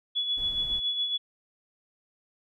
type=tone with tremolo; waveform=sine; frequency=3400 Hz; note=G#7; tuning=40 cents sharp; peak=-24 dBFS; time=0.15-1.18 s; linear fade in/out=20 ms; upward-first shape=sine; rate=7.2 Hz; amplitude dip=50%
type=noise; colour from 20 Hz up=brown; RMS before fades=-42 dBFS; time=0.37-0.8 s; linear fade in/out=10 ms
effects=none